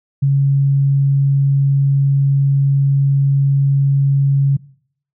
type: tone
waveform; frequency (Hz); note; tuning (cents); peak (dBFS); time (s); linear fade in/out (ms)
sine; 138.59; C#3; 0; -10; 0.22-4.57; 10
effects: noise-tail reverb RT60 0.6 s tail -21 dB re dry